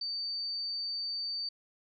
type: tone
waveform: sine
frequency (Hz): 4593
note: D8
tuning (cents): -39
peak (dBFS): -33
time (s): 0.01-1.49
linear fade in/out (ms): 5
effects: none